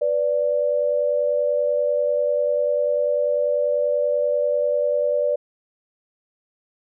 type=tone pair together; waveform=sine; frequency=493.9 / 584.1 Hz; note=B4 / D5; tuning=0 / -10 cents; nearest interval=minor third; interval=290 cents; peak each=-23 / -19 dBFS; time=0.01-5.36 s; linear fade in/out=10 ms; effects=none